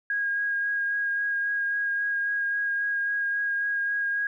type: tone with vibrato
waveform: sine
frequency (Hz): 1635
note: G#6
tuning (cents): -28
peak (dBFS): -24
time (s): 0.1-4.27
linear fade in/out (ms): 2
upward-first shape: sine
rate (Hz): 3.7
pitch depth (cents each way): 13
effects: 11-bit